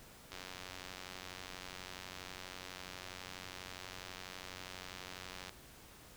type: click train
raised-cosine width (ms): 0.2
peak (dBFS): -28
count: 478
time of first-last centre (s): 0.32-5.494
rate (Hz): 92.2
effects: pink hiss -57 dBFS RMS until 6.16 s